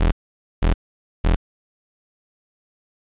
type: tone bursts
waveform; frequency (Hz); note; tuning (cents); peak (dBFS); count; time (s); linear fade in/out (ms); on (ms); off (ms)
35% pulse; 41.69; E1; +20; -12; 3; 0-1.36; 10; 120; 500
effects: resampled to 8000 Hz + 8-bit